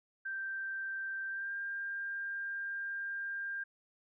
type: tone with pitch glide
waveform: sine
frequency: 1568 to 1597.3 Hz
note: G6 to G6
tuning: 0 to +32 cents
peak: -36 dBFS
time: 0.25-3.64 s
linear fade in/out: 10 ms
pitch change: +32 cents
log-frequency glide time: 1.28-1.53 s
effects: none